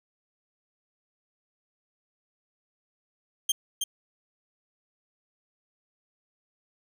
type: tone with echo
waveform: 20% pulse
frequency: 3179 Hz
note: G7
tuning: 24 cents sharp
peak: -16 dBFS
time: 3.49-3.52 s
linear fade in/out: 5 ms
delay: 320 ms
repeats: 1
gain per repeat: -5 dB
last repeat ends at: 3.84 s
effects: none